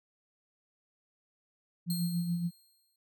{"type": "tone with tremolo", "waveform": "sine", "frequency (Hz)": 172, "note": "F3", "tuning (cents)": -26, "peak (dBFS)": -27, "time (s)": [1.86, 2.51], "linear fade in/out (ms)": 50, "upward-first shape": "sine", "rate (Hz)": 7, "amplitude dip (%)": 50}
{"type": "tone with exponential decay", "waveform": "15% pulse", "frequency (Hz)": 4215, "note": "C8", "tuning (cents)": 12, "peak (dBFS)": -29, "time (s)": [1.9, 2.96], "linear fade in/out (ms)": 2, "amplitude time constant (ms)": 230}
{"effects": []}